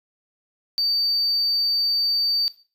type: tone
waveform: triangle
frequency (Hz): 4608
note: D8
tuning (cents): -34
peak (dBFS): -17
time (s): 0.78-2.48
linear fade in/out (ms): 0
effects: noise-tail reverb RT60 0.4 s tail -18 dB re dry + tanh soft clip ceiling -14 dBFS